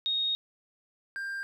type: tone pair in turn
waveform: sine / triangle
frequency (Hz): 3729 / 1591.1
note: A#7 / G6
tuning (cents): 0 / +25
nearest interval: octave + minor third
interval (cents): 1475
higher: first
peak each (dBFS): -26 / -31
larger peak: first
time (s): 0.06-0.35 / 1.16-1.43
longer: first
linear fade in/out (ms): 0
effects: none